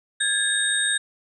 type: tone cluster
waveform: sine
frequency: 1623 / 1729 / 3721 / 8290 / 8660 Hz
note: G#6 / A6 / A#7 / C9 / C#9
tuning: -40 / -31 / -4 / -17 / -41 cents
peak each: -25 / -29 / -24 / -28 / -29 dBFS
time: 0.2-0.98 s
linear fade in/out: 10 ms
effects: none